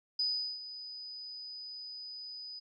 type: tone with ADSR envelope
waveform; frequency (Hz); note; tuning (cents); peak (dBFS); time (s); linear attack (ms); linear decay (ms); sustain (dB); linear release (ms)
sine; 4981; D#8; +1; -28; 0.19-2.6; 6; 390; -14; 17
effects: none